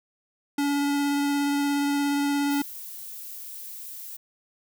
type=tone with vibrato; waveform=square; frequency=284.9 Hz; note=C#4; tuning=48 cents sharp; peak=-23 dBFS; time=0.58-2.62 s; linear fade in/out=5 ms; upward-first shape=triangle; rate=17 Hz; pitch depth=11 cents each way
type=noise; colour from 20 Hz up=violet; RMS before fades=-39 dBFS; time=2.5-4.17 s; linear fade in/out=10 ms
effects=none